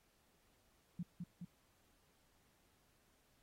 sine tone with echo, 174.61 Hz, F3, in tune, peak -39 dBFS, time 0.99-1.03 s, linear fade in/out 5 ms, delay 210 ms, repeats 2, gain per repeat -3 dB, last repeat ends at 1.45 s, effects pink hiss -75 dBFS RMS until 3.42 s + AAC 48 kbps

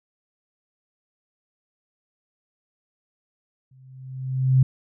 sine tone with exponential growth, 130.81 Hz, C3, in tune, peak -11 dBFS, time 3.71-4.63 s, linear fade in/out 5 ms, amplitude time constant 200 ms, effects none

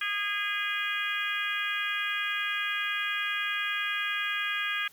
harmonic tone, 410 Hz, G#4, 22 cents flat, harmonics 3 / 4 / 5 / 6 / 7 / 8, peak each -37 / -32 / -36 / -34 / -39 / -37 dBFS, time 0.01-4.88 s, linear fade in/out 5 ms, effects white hiss -58 dBFS RMS until 4.92 s

